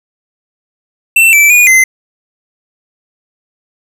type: tone with pitch steps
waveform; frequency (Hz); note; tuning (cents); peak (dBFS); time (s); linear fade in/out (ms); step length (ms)
square; 2685 / 2322 / 2449 / 2063; E7 / D7 / D#7 / C7; +31 / -20 / -28 / -25; -4; 1.16-1.84; 5; 170
effects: none